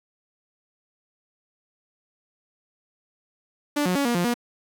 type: tone with pitch steps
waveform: sawtooth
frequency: 292.4 / 181.4 / 281.1 / 238.8 / 175.1 / 240 Hz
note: D4 / F#3 / C#4 / A#3 / F3 / B3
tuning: -7 / -34 / +24 / +42 / +5 / -49 cents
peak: -17 dBFS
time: 3.76-4.342 s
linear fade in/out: 10 ms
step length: 97 ms
effects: 8-bit